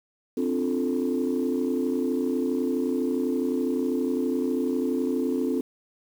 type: chord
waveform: sine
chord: D minor seventh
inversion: third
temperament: equal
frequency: 261.6 / 293.7 / 349.2 / 440 Hz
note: C4 / D4 / F4 / A4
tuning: 0 / 0 / 0 / 0 cents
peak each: -25 / -30 / -29 / -29 dBFS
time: 0.37-5.61 s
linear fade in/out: 5 ms
effects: tanh soft clip ceiling -16 dBFS + 8-bit